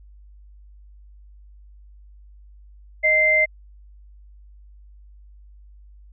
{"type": "tone pair together", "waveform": "sine", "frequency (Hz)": [622.3, 2084], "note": ["D#5", "C7"], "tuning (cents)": [0, -7], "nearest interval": "octave + major sixth", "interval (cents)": 2093, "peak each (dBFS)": [-22, -15], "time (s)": [3.03, 3.46], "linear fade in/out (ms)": 20, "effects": ["added 50 Hz sine -44 dBFS peak until 6.12 s"]}